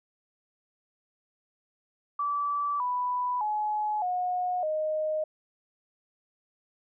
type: tone with pitch steps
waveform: sine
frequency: 1157 / 989.9 / 847 / 724.7 / 620 Hz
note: D6 / B5 / G#5 / F#5 / D#5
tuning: -26 / +4 / +34 / -36 / -6 cents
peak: -26 dBFS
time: 2.19-5.24 s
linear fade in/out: 5 ms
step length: 610 ms
effects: none